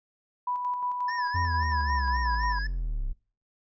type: tone with tremolo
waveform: sine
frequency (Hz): 987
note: B5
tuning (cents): -1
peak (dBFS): -26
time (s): 0.47-2.59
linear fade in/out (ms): 5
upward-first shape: square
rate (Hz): 5.6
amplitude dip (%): 35
type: tone with vibrato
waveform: square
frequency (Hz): 1745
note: A6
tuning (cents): -15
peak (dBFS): -33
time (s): 1.08-2.67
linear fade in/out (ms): 5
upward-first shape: sine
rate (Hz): 3.8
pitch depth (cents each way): 110
type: linear sweep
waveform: triangle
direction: down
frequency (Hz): 89 to 30.87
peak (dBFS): -25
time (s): 1.34-3.13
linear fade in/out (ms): 10
effects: noise-tail reverb RT60 0.4 s tail -23 dB re dry + resampled to 16000 Hz